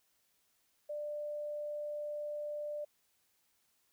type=tone; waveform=sine; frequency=593 Hz; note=D5; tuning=17 cents sharp; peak=-37 dBFS; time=0.89-2.85 s; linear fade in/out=10 ms; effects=white hiss -75 dBFS RMS until 3.92 s